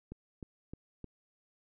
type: click train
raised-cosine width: 3 ms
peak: -30 dBFS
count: 4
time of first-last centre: 0.12-1.043 s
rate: 3.25 Hz
effects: none